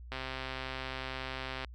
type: click train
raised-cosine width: 0.3 ms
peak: -22 dBFS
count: 201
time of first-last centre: 0.12-1.647 s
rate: 131 Hz
effects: added 60 Hz sine -45 dBFS peak until 1.74 s